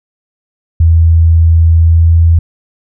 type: tone with pitch glide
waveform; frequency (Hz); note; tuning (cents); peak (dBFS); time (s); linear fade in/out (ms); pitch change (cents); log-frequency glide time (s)
sine; 82.3 to 83.06; E2 to E2; -2 to +14; -3; 0.8-2.39; 5; +16; 1.8-2.16
effects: none